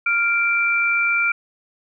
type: tone pair together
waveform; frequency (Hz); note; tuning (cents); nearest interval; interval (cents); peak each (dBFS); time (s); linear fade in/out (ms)
sine; 1396.9 / 2349; F6 / D7; 0 / 0; major sixth; 900; -20 / -18; 0.06-1.32; 5
effects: none